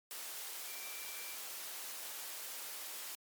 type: tone in noise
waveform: sine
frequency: 2346 Hz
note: D7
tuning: 2 cents flat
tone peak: -52 dBFS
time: 0.68-1.35 s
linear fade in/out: 0 ms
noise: white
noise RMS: -45 dBFS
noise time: 0.11-3.15 s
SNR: -10 dB
effects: high-pass 400 Hz 12 dB/octave + MP3 96 kbps